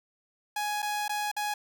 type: tone with dropouts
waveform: sawtooth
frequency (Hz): 834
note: G#5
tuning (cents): +7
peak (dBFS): -25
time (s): 0.56-1.54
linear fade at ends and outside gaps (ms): 5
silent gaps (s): 0.821-0.826 / 1.081-1.093 / 1.316-1.365
effects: 9-bit